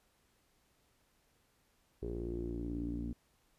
sawtooth tone with low-pass filter sweep, 58.27 Hz, A#1, in tune, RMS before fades -39 dBFS, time 2.02-3.13 s, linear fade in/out 5 ms, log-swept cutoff 400 to 260 Hz, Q 8.3, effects pink hiss -73 dBFS RMS until 3.58 s + resampled to 32000 Hz

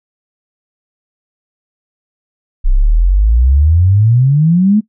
sine exponential sweep, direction up, 30.2 to 220 Hz, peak -6 dBFS, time 2.64-4.81 s, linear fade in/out 20 ms, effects noise-tail reverb RT60 0.1 s tail -20 dB re dry

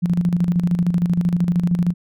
sine tone with tremolo, 174.61 Hz, F3, in tune, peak -13 dBFS, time 0.02-1.94 s, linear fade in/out 20 ms, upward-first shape square, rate 13 Hz, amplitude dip 60%, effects none

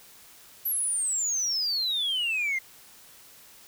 sine exponential sweep, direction down, 12000 to 2067 Hz, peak -23 dBFS, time 0.65-2.59 s, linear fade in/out 10 ms, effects tanh soft clip ceiling -23 dBFS + white hiss -52 dBFS RMS until 3.67 s

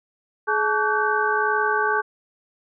sine tone cluster, 424.3 / 866 / 1141 / 1500 / 1562 Hz, G#4 / A5 / C#6 / F#6 / G6, +37 / -28 / +50 / +23 / -7 cents, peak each -25 dBFS, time 0.47-2.02 s, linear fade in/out 20 ms, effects none

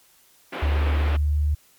pink band-pass noise, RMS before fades -32 dBFS, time 0.52-1.17 s, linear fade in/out 10 ms, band 230 to 3000 Hz, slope 24 dB/octave
sine tone with pitch glide, 73 to 74.4 Hz, D2 to D2, -10 to +23 cents, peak -18 dBFS, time 0.62-1.55 s, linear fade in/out 10 ms, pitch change +33 cents, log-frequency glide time 0.79-1.41 s
effects white hiss -57 dBFS RMS until 1.78 s + MP3 96 kbps

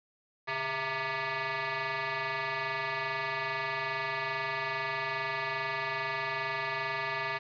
15% pulse ring-modulated tone, 261.6 Hz, C4, in tune, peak -22 dBFS, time 0.47-7.39 s, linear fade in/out 20 ms, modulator 1450 Hz, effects resampled to 11025 Hz + 9-bit

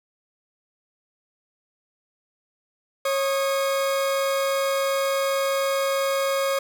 40% pulse tone pair together, 546.8 / 1241 Hz, C#5 / D#6, -24 / -5 cents, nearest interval octave + major second, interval 1419 cents, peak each -21 / -29 dBFS, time 3.05-6.59 s, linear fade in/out 5 ms, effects none

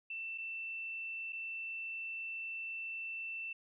sine tone with dropouts, 2674 Hz, E7, 24 cents sharp, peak -39 dBFS, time 0.1-3.53 s, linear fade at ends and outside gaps 5 ms, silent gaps 0.378-0.382 / 1.324-1.329 s, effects none

